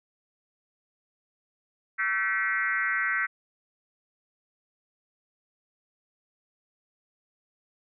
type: tone with frequency modulation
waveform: sine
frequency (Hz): 1735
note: A6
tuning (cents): -25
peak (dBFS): -24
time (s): 1.98-3.27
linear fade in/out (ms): 20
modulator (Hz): 200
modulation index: 2
effects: none